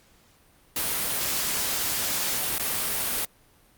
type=noise with dropouts; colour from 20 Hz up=white; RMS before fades=-27 dBFS; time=0.76-3.25 s; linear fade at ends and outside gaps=2 ms; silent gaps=2.583-2.596 s; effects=pink hiss -59 dBFS RMS until 3.77 s + Opus 48 kbps